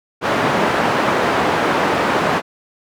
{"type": "band-pass noise", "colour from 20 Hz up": "white", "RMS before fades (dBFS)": -17, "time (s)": [0.21, 2.42], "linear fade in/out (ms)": 50, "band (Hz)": [150, 1200], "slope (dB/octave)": 12, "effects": []}